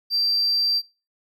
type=tone; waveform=triangle; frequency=4699 Hz; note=D8; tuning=in tune; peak=-16 dBFS; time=0.1-0.82 s; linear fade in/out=50 ms; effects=noise-tail reverb RT60 0.3 s tail -22 dB re dry + tanh soft clip ceiling -15 dBFS